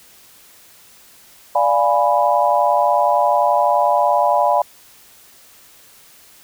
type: chord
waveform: sine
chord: D diminished seventh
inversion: none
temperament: equal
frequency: 587.3 / 698.5 / 830.6 / 987.8 Hz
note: D5 / F5 / Ab5 / Cb6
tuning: 0 / 0 / 0 / 0 cents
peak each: -18 dBFS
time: 1.55-4.62 s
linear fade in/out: 5 ms
effects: white hiss -47 dBFS RMS until 6.43 s